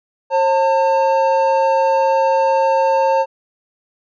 triangle tone pair together, 536.8 / 899 Hz, C5 / A5, +44 / +37 cents, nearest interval major sixth, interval 893 cents, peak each -13 dBFS, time 0.3-3.26 s, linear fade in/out 50 ms, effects resampled to 16000 Hz

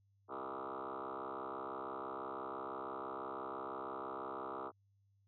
sine tone with frequency modulation, 810 Hz, G#5, 43 cents flat, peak -40 dBFS, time 0.28-4.72 s, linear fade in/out 50 ms, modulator 66 Hz, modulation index 7.6, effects tanh soft clip ceiling -37 dBFS + added 99 Hz sine -70 dBFS peak until 5.27 s

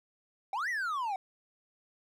triangle exponential two-way sweep, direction up then down, 740 to 2030 to 740 Hz, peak -29 dBFS, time 0.53-1.16 s, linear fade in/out 2 ms, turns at 0.69 s, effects none

